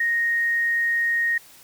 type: tone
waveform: sine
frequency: 1864.7 Hz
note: A#6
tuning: in tune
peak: -19 dBFS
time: 0-1.38 s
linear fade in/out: 5 ms
effects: white hiss -49 dBFS RMS until 1.63 s